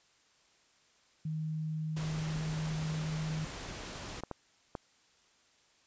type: tone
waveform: sine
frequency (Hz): 156.5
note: D#3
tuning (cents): +10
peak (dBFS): -33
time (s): 1.25-3.45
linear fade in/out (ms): 5
type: noise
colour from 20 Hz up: pink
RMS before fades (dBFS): -43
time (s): 1.96-4.21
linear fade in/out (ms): 10
type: clicks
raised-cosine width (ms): 1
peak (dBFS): -23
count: 3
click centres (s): 4.236 / 4.313 / 4.752
effects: white hiss -67 dBFS RMS until 5.86 s + resampled to 16000 Hz